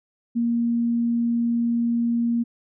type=tone; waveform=sine; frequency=234.8 Hz; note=A#3; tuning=13 cents sharp; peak=-19 dBFS; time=0.35-2.44 s; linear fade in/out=20 ms; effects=none